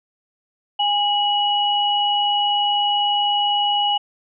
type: tone pair together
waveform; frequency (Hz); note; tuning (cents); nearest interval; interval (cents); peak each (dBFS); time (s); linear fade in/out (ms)
sine; 820 / 2922; G#5 / F#7; -22 / -22; octave + minor seventh; 2200; -19; 0.79-3.98; 10
effects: none